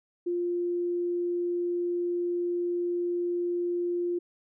sine tone, 350 Hz, F4, 4 cents sharp, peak -26 dBFS, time 0.26-4.19 s, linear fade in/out 10 ms, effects none

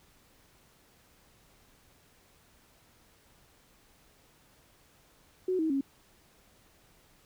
sine tone with pitch steps, 370 / 318.4 / 274 Hz, F#4 / D#4 / C#4, 0 / +40 / -20 cents, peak -26 dBFS, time 5.48-5.81 s, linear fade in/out 5 ms, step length 110 ms, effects pink hiss -63 dBFS RMS until 7.25 s

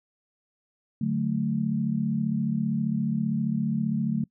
sine chord, D major, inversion none, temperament equal, 146.83 / 185 / 220 Hz, D3 / F#3 / A3, 0 / 0 / 0 cents, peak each -29 / -29 / -26 dBFS, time 1.01-4.24 s, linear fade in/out 5 ms, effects noise-tail reverb RT60 0.1 s tail -24 dB re dry

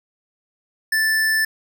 square tone, 1760 Hz, A6, in tune, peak -17 dBFS, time 0.92-1.45 s, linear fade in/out 5 ms, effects none

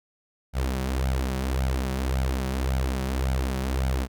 sawtooth tone with flanger, 65.5 Hz, C2, 2 cents sharp, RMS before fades -26 dBFS, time 0.53-4.08 s, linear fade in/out 50 ms, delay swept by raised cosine 1.3 to 5.4 ms, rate 1.8 Hz, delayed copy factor +0.7, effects none

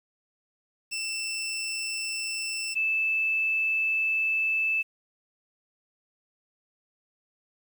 20% pulse / sine tone pair in turn, 2673 / 2629 Hz, E7 / E7, +23 / -5 cents, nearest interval unison, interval 28 cents, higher first, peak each -25 / -23 dBFS, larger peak second, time 0.91-2.75 / 2.75-4.83 s, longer second, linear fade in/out 20 ms, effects 9-bit

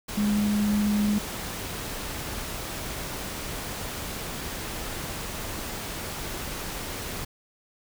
sine tone in noise, 207.7 Hz, G#3, in tune, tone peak -21 dBFS, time 0.17-1.19 s, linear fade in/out 10 ms, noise pink, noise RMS -34 dBFS, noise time 0.08-7.25 s, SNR +10 dB, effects none

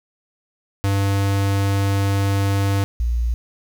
square / sine tone pair in turn, 98.9 / 58.81 Hz, G2 / A#1, +16 / +16 cents, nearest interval major sixth, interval 900 cents, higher first, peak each -17 dBFS, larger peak neither, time 0.84-2.84 / 3-3.34 s, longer first, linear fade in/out 0 ms, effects 8-bit

